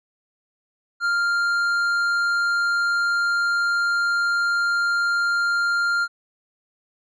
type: tone with tanh clipping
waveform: triangle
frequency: 1396.9 Hz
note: F6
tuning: in tune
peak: -20 dBFS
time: 1-6.08 s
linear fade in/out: 50 ms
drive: 12 dB
effects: none